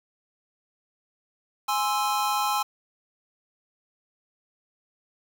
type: chord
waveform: square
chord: Ab augmented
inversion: none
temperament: equal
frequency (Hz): 830.6 / 1046.5 / 1318.5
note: Ab5 / C6 / E6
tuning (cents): 0 / 0 / 0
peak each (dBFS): -27 / -29 / -30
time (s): 1.68-2.63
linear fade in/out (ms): 10
effects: 8-bit